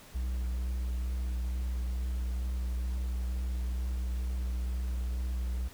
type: tone with vibrato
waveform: triangle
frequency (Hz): 61.74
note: B1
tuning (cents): 0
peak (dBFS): -28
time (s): 0.14-5.69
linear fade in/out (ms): 20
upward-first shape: triangle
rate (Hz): 2.2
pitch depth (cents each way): 22
effects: pink hiss -53 dBFS RMS until 5.73 s